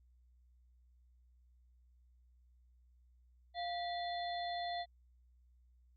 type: harmonic tone with a mistuned harmonic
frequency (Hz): 698.5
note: F5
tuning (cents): 0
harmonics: 1 / 3 / 5 / 6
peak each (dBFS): -38 / -48 / -48 / -49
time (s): 3.54-4.86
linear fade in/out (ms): 50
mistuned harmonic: 3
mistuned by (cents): -120
effects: added 61 Hz sine -64 dBFS peak until 5.96 s + Opus 48 kbps